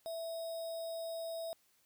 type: tone with sample-and-hold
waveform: sine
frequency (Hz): 659.3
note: E5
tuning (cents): 0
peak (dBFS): -38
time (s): 0.06-1.53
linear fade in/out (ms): 0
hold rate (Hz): 4410
effects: white hiss -72 dBFS RMS until 1.85 s